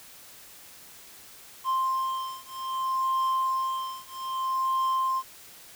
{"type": "beating tone pair", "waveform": "triangle", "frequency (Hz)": [1050, 1050.62], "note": ["C6", "C6"], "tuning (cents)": [6, 7], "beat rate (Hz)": 0.62, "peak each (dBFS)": -27, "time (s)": [1.64, 5.23], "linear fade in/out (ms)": 50, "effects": ["white hiss -49 dBFS RMS until 5.75 s"]}